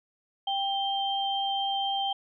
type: tone pair together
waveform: sine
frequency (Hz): 788 / 3152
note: G5 / G7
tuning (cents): +9 / +9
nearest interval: 2 octaves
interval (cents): 2400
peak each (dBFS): -28 / -30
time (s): 0.47-2.13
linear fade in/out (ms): 5
effects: none